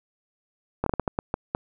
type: slowing click train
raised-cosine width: 1 ms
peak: -10 dBFS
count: 9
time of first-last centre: 0.84-1.549 s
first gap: 23 ms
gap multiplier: 1.37
effects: none